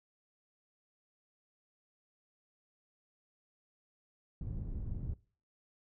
pink low-pass noise, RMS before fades -39 dBFS, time 4.41-5.14 s, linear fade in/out 2 ms, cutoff 160 Hz, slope 12 dB/octave, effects noise-tail reverb RT60 0.4 s tail -21 dB re dry

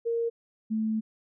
sine tone pair in turn, 464.2 / 219.1 Hz, A#4 / A3, -7 / -7 cents, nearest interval octave + minor second, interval 1300 cents, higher first, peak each -25 dBFS, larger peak neither, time 0.05-0.3 / 0.7-1.01 s, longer second, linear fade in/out 20 ms, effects none

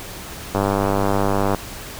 click train, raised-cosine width 1 ms, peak -5 dBFS, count 100, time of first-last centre 0.55-1.547 s, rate 99.3 Hz, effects pink hiss -34 dBFS RMS until 1.99 s

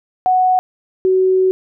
sine tone pair in turn, 740 / 374.8 Hz, F#5 / F#4, 0 / +22 cents, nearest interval octave, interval 1178 cents, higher first, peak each -10 dBFS, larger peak neither, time 0.26-0.59 / 1.05-1.51 s, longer second, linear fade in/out 0 ms, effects none

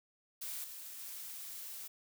blue noise with level steps, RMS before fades -42 / -48 / -46 dBFS, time 0.41-1.88 s, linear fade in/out 10 ms, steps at 0.64 / 0.99 s, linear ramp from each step 2 ms, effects none

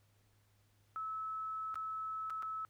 sine tone with dropouts, 1300 Hz, E6, 24 cents flat, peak -38 dBFS, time 0.96-2.65 s, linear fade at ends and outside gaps 0 ms, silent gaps 1.743-1.756 / 2.299-2.304 / 2.424-2.43 s, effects added 102 Hz sine -70 dBFS peak until 2.69 s + pink hiss -75 dBFS RMS until 2.69 s

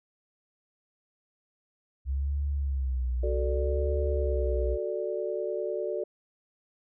sine tone with vibrato, 66.2 Hz, C2, 21 cents sharp, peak -26 dBFS, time 2.05-4.78 s, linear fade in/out 50 ms, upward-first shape sine, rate 0.65 Hz, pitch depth 130 cents each way
sine chord, D major, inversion first, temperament equal, 370 / 440 / 587.3 Hz, F#4 / A4 / D5, 0 / 0 / 0 cents, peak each -33 dBFS, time 3.23-6.04 s, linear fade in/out 5 ms
effects none

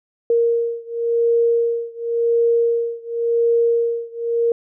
sine beating tone pair, 466.2 / 467.12 Hz, A#4 / A#4, 0 / +4 cents, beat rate 0.92 Hz, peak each -18 / -19 dBFS, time 0.3-4.52 s, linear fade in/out 2 ms, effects none

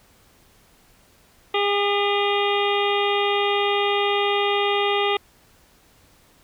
harmonic tone with a mistuned harmonic, 406 Hz, G#4, 39 cents flat, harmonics 1 / 2 / 3 / 5 / 6 / 7 / 8 / 9, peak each -22 / -25 / -27 / -29 / -30 / -30 / -31 / -32 dBFS, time 1.54-5.17 s, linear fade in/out 5 ms, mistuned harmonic 5, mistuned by -21 cents, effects pink hiss -56 dBFS RMS until 6.43 s

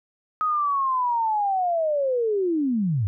sine linear sweep, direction down, 1267 to 90.7 Hz, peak -20 dBFS, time 0.41-3.07 s, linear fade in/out 0 ms, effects none

